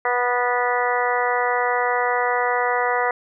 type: harmonic tone with a mistuned harmonic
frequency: 245 Hz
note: B3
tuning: 14 cents flat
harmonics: 2 / 3 / 4 / 5 / 6 / 7 / 8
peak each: -24 / -24 / -25 / -27 / -29 / -30 / -26 dBFS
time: 0.05-3.11 s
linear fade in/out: 2 ms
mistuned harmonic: 7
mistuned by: +24 cents
effects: none